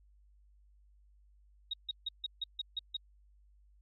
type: tone bursts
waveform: sine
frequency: 3772 Hz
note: A#7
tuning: 20 cents sharp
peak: -33 dBFS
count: 8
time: 1.71-2.968 s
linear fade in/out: 5 ms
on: 26 ms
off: 150 ms
effects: added 50 Hz sine -61 dBFS peak until 3.81 s + AAC 48 kbps